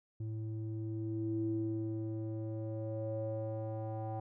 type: tone with low-pass filter sweep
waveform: square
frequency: 110 Hz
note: A2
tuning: in tune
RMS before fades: -38 dBFS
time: 0.2-4.2 s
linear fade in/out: 5 ms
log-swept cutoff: 230 to 740 Hz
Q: 6.1
effects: none